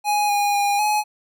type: tone with pitch steps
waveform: square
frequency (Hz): 831 / 818 / 812 / 843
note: G#5 / G#5 / G#5 / G#5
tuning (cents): +1 / -26 / -39 / +26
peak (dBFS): -18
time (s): 0.04-1.04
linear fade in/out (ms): 50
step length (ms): 250
effects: none